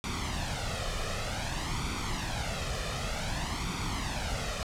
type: noise with flanger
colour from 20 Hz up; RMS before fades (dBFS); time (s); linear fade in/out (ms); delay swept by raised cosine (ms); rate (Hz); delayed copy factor
pink; -33; 0.04-4.63; 0; 0.86 to 1.66; 0.54; +0.65
effects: low-pass 7000 Hz 12 dB/octave